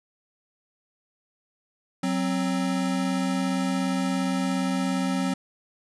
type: tone pair together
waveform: square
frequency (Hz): 186.46 / 263.7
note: F#3 / C4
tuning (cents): +14 / +14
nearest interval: tritone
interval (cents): 600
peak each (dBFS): -27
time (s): 2.03-5.34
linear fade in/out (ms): 5
effects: resampled to 24000 Hz